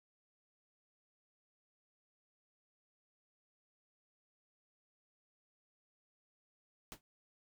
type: noise with exponential decay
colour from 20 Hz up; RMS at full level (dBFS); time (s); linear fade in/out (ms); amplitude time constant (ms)
pink; -43; 6.92-7.01; 0; 18
effects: none